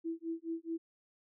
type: tone with tremolo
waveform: sine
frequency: 329.6 Hz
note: E4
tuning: in tune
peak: -33 dBFS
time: 0.04-0.78 s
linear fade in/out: 20 ms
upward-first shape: sine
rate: 4.7 Hz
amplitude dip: 100%
effects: none